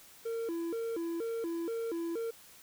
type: tone with vibrato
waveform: triangle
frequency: 392 Hz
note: G4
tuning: in tune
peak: -31 dBFS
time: 0.25-2.31 s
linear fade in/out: 10 ms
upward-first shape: square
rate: 2.1 Hz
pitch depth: 270 cents each way
effects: white hiss -56 dBFS RMS until 2.62 s